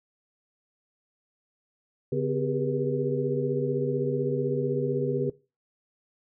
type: tone cluster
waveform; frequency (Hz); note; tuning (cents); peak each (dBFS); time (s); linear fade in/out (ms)
sine; 140.8 / 252.8 / 390.1 / 405.9 / 481.6; C#3 / B3 / G4 / G#4 / B4; +27 / +41 / -8 / -40 / -44; -29 / -33 / -34 / -30 / -31; 2.12-5.3; 5
effects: noise-tail reverb RT60 0.3 s tail -20 dB re dry